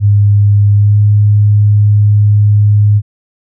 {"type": "tone with pitch glide", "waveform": "sine", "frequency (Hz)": [102.3, 103.97], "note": ["G#2", "G#2"], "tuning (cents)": [-26, 2], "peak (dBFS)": -4, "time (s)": [0, 3.02], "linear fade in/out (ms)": 50, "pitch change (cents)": 28, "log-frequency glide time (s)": [0.74, 0.98], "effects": []}